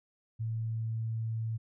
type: tone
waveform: sine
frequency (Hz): 112.4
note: A2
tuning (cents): +37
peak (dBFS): -31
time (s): 0.39-1.58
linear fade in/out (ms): 20
effects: none